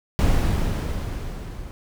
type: noise with level ramp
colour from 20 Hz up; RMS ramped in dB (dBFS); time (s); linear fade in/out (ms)
brown; -17 to -36; 0.19-1.71; 0
effects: none